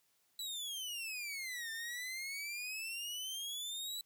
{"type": "exponential two-way sweep", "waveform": "sawtooth", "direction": "down then up", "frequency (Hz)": [3979, 1786, 3979], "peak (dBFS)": -37, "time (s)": [0.39, 4.01], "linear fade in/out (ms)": 2, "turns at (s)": 1.71, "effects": ["white hiss -75 dBFS RMS until 4.05 s", "high-pass 60 Hz 12 dB/octave"]}